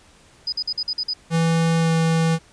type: tone bursts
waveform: sine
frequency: 4978 Hz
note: D#8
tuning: in tune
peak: -21 dBFS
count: 7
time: 0.47-1.136 s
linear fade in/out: 5 ms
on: 54 ms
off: 48 ms
type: tone with pitch glide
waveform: square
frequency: 164.81 to 163.39 Hz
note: E3 to E3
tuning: 0 to -15 cents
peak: -17 dBFS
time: 1.3-2.39 s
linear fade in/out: 50 ms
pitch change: -15 cents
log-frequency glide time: 1.79-1.91 s
effects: pink hiss -52 dBFS RMS until 2.52 s + resampled to 22050 Hz